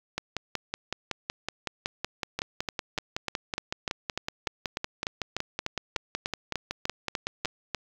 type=two click trains; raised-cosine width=0.2 ms; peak=-12 / -12 dBFS; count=19 / 40; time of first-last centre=2.39-7.747 / 0.18-7.456 s; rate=3.36 / 5.36 Hz; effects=low-pass 7000 Hz 12 dB/octave + 7-bit